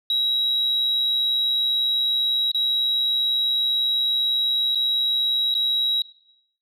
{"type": "tone with dropouts", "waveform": "sine", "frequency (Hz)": 3858, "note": "B7", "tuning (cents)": -41, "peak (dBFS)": -17, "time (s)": [0.1, 6.02], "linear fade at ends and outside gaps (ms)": 2, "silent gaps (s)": [[2.516, 2.546], [4.749, 4.755], [5.542, 5.55]], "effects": ["noise-tail reverb RT60 0.7 s tail -17 dB re dry", "tanh soft clip ceiling -16 dBFS"]}